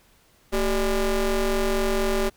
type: ring-modulated tone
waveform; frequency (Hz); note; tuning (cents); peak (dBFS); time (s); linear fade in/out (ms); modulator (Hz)
30% pulse; 203.1; G#3; -38; -15; 0.52-2.3; 20; 181
effects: pink hiss -59 dBFS RMS until 2.36 s